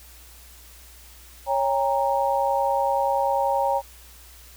sine chord, G diminished, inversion second, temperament equal with one note detuned, 554.4 / 801.9 / 932.3 Hz, Db5 / G5 / Bb5, 0 / +39 / 0 cents, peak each -24 dBFS, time 1.46-3.82 s, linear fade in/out 50 ms, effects added 60 Hz sine -48 dBFS peak until 4.56 s + white hiss -49 dBFS RMS until 4.56 s

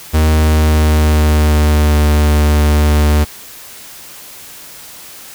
45% pulse tone with pitch glide, 77.78 to 74.74 Hz, D#2 to D2, 0 to +31 cents, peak -8 dBFS, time 0.13-3.25 s, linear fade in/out 20 ms, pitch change -69 cents, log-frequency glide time 0.3-1.93 s, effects white hiss -34 dBFS RMS until 5.34 s

